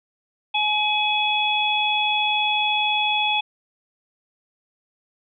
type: harmonic tone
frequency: 846 Hz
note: G#5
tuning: 32 cents sharp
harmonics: 1 / 3 / 4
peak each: -23 / -23 / -23 dBFS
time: 0.54-3.41 s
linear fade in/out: 10 ms
effects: none